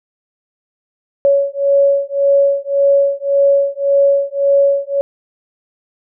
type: beating tone pair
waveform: sine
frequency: 558 / 559.8 Hz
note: C#5 / C#5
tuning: +11 / +17 cents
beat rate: 1.8 Hz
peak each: -13 dBFS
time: 1.25-5.01 s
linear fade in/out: 0 ms
effects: none